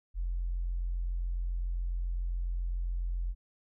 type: tone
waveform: sine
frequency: 43.65 Hz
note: F1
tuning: in tune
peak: -29 dBFS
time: 0.14-3.35 s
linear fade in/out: 50 ms
effects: tanh soft clip ceiling -25 dBFS